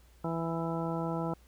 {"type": "harmonic tone", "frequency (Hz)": 165.4, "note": "E3", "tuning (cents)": 6, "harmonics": [1, 2, 3, 4, 5, 6, 8], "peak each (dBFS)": [-34, -37, -39, -40, -41, -42, -43], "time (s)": [0.24, 1.34], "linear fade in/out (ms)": 5, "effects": ["added 60 Hz sine -58 dBFS peak until 1.47 s", "pink hiss -65 dBFS RMS until 1.47 s"]}